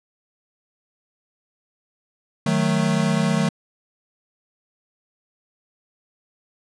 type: chord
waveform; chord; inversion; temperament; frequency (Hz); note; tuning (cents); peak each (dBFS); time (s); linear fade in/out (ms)
square; D# diminished; none; equal; 155.56 / 185 / 220; D#3 / F#3 / A3; 0 / 0 / 0; -23; 2.46-3.49; 5
effects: resampled to 22050 Hz